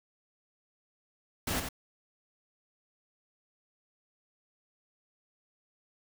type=noise with echo; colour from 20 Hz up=pink; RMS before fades=-32 dBFS; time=1.47-1.6 s; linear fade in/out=5 ms; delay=89 ms; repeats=1; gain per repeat=-6 dB; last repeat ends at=1.689 s; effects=none